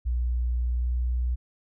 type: tone with pitch glide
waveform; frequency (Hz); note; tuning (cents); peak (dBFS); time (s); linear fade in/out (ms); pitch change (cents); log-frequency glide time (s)
sine; 60.5 to 61.17; B1 to B1; -35 to -16; -23; 0.05-1.36; 20; +19; 0.79-0.87
effects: none